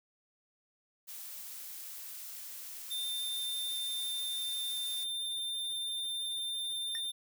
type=noise; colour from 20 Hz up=blue; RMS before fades=-45 dBFS; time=1.07-5.05 s; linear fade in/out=20 ms
type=tone; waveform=square; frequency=3597 Hz; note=A7; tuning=37 cents sharp; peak=-35 dBFS; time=2.9-7.12 s; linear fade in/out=20 ms
type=tone with exponential decay; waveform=square; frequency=1828 Hz; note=A#6; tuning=34 cents flat; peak=-38 dBFS; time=6.95-7.02 s; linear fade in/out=0 ms; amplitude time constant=15 ms
effects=none